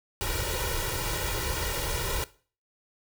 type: noise with comb filter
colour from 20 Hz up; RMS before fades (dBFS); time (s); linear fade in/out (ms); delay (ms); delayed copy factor
pink; -30; 0.21-2.24; 0; 2.1; +1
effects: noise-tail reverb RT60 0.4 s tail -18 dB re dry